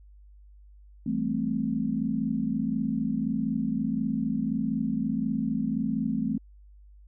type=chord; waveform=sine; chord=A minor seventh; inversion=second; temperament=equal; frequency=164.81 / 196 / 220 / 261.6 Hz; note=E3 / G3 / A3 / C4; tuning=0 / 0 / 0 / 0 cents; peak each=-34 / -34 / -28 / -30 dBFS; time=1.06-6.38 s; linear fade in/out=5 ms; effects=added 50 Hz sine -49 dBFS peak until 7.07 s